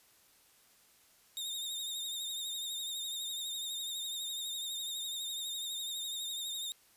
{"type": "tone with vibrato", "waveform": "sawtooth", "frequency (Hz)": 3690, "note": "A#7", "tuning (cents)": -18, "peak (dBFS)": -34, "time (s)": [1.37, 6.72], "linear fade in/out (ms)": 0, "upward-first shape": "sine", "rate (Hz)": 12, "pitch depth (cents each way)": 52, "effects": ["white hiss -65 dBFS RMS until 6.96 s", "resampled to 32000 Hz"]}